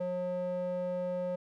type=tone with band-pass filter; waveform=square; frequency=180 Hz; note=F#3; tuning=47 cents flat; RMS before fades=-34 dBFS; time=0-1.36 s; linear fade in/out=10 ms; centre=470 Hz; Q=6.1; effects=none